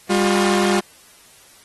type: tone pair together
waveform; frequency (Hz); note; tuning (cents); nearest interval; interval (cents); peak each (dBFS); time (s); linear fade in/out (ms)
sawtooth; 200 / 356.4; G3 / F4; +35 / +35; minor seventh; 1000; -14; 0.09-0.81; 20
effects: white hiss -49 dBFS RMS until 1.64 s + AAC 32 kbps